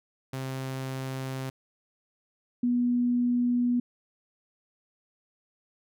sawtooth / sine tone pair in turn, 132.2 / 243.6 Hz, C3 / B3, +18 / -24 cents, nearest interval major seventh, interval 1058 cents, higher second, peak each -28 / -22 dBFS, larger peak second, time 0.33-1.5 / 2.63-3.8 s, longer neither, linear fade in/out 5 ms, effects none

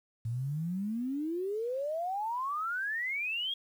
sine exponential sweep, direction up, 110.3 to 3322 Hz, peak -31 dBFS, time 0.25-3.54 s, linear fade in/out 5 ms, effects 10-bit

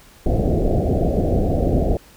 pink low-pass noise, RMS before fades -18 dBFS, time 0.26-1.97 s, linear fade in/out 2 ms, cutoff 730 Hz, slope 96 dB/octave, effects pink hiss -48 dBFS RMS until 2.16 s

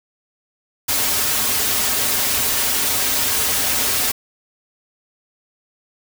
white noise with comb filter, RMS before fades -19 dBFS, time 0.88-4.12 s, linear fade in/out 10 ms, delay 5.9 ms, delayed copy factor -0.8, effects none

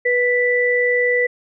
sine tone pair together, 490.2 / 1975.5 Hz, B4 / B6, -13 / 0 cents, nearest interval 2 octaves, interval 2413 cents, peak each -17 dBFS, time 0.05-1.27 s, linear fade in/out 10 ms, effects none

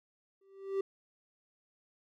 triangle tone with exponential growth, 389.9 Hz, G4, 9 cents flat, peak -25 dBFS, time 0.41-0.81 s, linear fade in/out 5 ms, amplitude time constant 86 ms, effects none

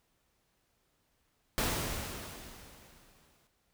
pink noise with exponential decay, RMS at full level -30 dBFS, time 1.58-3.47 s, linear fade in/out 0 ms, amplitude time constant 410 ms, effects pink hiss -75 dBFS RMS until 3.73 s

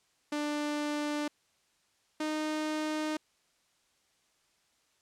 sawtooth tone pair in turn, 296 / 308 Hz, D4 / D#4, +14 / -17 cents, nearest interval minor second, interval 69 cents, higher second, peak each -27 dBFS, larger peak neither, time 0.32-1.28 / 2.2-3.17 s, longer second, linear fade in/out 5 ms, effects white hiss -71 dBFS RMS until 5.01 s + low-pass 8000 Hz 12 dB/octave

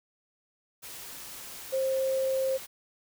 sine tone in noise, 530 Hz, C5, 22 cents sharp, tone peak -25 dBFS, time 1.72-2.58 s, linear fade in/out 20 ms, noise white, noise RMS -43 dBFS, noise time 0.82-2.67 s, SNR +15 dB, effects none

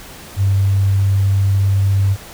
sine tone, 98 Hz, G2, in tune, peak -11 dBFS, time 0.36-2.17 s, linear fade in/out 50 ms, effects pink hiss -36 dBFS RMS until 2.33 s

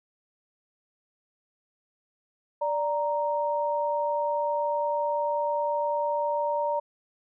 sine tone pair together, 586.3 / 932 Hz, D5 / A#5, -3 / -1 cents, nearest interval minor sixth, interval 802 cents, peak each -27 dBFS, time 2.61-6.8 s, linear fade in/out 10 ms, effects none

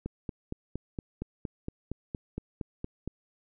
click train, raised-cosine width 3 ms, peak -21 dBFS, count 14, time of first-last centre 0.06-3.076 s, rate 4.31 Hz, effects none

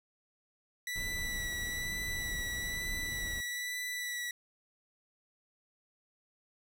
sawtooth tone with vibrato, 1962 Hz, B6, 12 cents flat, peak -32 dBFS, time 0.87-4.31 s, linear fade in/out 2 ms, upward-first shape sine, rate 1.1 Hz, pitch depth 17 cents each way
brown noise, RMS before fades -42 dBFS, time 0.95-3.41 s, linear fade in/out 10 ms
effects none

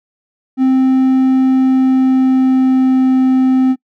triangle tone with pitch glide, 261.6 to 259.8 Hz, C4 to C4, 0 to -12 cents, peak -6 dBFS, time 0.57-3.76 s, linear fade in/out 50 ms, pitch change -12 cents, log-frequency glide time 1.51-3.18 s, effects noise-tail reverb RT60 0.1 s tail -23 dB re dry

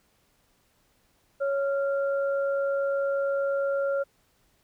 sine tone pair together, 554.4 / 1385.7 Hz, C#5 / F6, 0 / -14 cents, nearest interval octave + major third, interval 1586 cents, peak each -24 / -34 dBFS, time 1.4-4.04 s, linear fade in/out 20 ms, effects pink hiss -67 dBFS RMS until 4.63 s

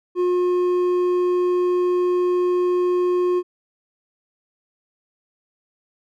sine tone with hard clipping, 358.6 Hz, F4, 46 cents sharp, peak -18 dBFS, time 0.15-3.43 s, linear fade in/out 50 ms, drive 5 dB, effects none

